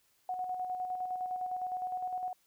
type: tone with tremolo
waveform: sine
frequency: 735 Hz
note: F#5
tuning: 12 cents flat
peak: -32 dBFS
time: 0.29-2.33 s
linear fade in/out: 2 ms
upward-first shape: square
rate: 9.8 Hz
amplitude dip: 40%
effects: white hiss -71 dBFS RMS until 2.46 s

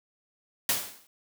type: noise with exponential decay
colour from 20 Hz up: white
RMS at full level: -23 dBFS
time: 0.69-1.07 s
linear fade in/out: 2 ms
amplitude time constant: 82 ms
effects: high-pass 100 Hz 12 dB/octave

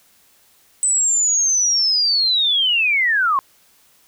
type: linear sweep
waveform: sine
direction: down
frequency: 8100 to 1041 Hz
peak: -14 dBFS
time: 0.83-3.39 s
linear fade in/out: 0 ms
effects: white hiss -55 dBFS RMS until 4.07 s

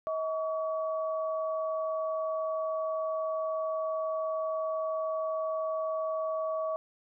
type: tone pair together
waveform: sine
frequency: 637 / 1133.2 Hz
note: D#5 / C#6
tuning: +41 / +38 cents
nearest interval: minor seventh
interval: 997 cents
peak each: -30 / -36 dBFS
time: 0.07-6.76 s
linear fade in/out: 0 ms
effects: none

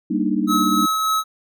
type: chord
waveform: sine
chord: Eb major seventh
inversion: first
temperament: equal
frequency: 196 / 233.1 / 293.7 / 311.1 Hz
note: G3 / Bb3 / D4 / Eb4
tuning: 0 / 0 / 0 / 0 cents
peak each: -23 dBFS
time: 0.1-0.86 s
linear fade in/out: 10 ms
type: tone with tremolo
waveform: square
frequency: 1287 Hz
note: E6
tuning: 42 cents flat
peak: -17 dBFS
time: 0.47-1.24 s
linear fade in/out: 50 ms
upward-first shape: triangle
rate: 3.4 Hz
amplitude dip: 30%
effects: none

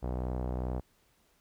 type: tone with low-pass filter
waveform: sawtooth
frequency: 62.5 Hz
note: B1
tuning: 21 cents sharp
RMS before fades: -34 dBFS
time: 0.02-0.81 s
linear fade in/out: 20 ms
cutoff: 730 Hz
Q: 1.5
effects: pink hiss -69 dBFS RMS until 1.4 s

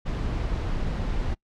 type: noise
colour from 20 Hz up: brown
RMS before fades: -27 dBFS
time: 0.05-1.35 s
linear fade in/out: 20 ms
effects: noise-tail reverb RT60 0.1 s tail -24 dB re dry + low-pass 5000 Hz 12 dB/octave

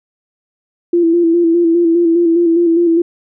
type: tone with vibrato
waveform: sine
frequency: 338.2 Hz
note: E4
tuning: 44 cents sharp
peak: -8 dBFS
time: 0.93-3.02 s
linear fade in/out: 5 ms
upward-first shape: square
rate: 4.9 Hz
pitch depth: 37 cents each way
effects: none

